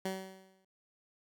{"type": "tone with exponential decay", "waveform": "15% pulse", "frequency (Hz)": 190, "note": "F#3", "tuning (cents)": 46, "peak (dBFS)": -26, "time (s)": [0.05, 0.65], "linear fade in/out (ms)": 5, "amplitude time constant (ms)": 130, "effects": []}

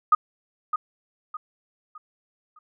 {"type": "tone with echo", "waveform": "sine", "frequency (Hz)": 1240, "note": "D#6", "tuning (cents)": -6, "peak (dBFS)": -12, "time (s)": [0.12, 0.15], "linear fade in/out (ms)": 5, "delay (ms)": 610, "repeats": 4, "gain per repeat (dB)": -9, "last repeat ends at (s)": 2.59, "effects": []}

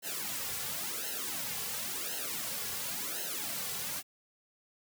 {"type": "noise with flanger", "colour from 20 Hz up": "white", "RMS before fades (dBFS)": -37, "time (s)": [0.02, 4.03], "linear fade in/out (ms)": 50, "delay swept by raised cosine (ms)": [0.85, 3.25], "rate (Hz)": 0.94, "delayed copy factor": -0.95, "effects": []}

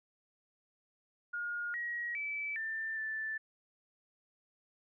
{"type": "tone with pitch steps", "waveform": "sine", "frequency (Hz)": [1427, 1901, 2308, 1783, 1760], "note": ["F6", "A#6", "D7", "A6", "A6"], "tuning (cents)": [37, 33, -31, 22, 0], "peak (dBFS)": -35, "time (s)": [1.33, 3.38], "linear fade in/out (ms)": 10, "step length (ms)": 410, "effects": []}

